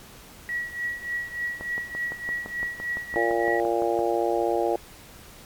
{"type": "tone with tremolo", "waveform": "sine", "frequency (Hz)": 1924, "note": "B6", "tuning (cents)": -46, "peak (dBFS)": -24, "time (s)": [0.49, 3.6], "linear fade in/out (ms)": 0, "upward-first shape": "triangle", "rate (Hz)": 3.4, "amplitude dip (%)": 85}
{"type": "click train", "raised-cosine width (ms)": 1, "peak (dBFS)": -22, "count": 15, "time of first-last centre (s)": [1.61, 3.991], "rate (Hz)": 5.88}
{"type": "harmonic tone", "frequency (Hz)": 116, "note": "A#2", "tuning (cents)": -8, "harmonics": [3, 4, 5, 6, 7], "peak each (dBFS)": [-26, -27, -28, -29, -29], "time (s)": [3.16, 4.76], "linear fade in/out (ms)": 0}
{"effects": ["pink hiss -47 dBFS RMS until 5.45 s", "MP3 96 kbps"]}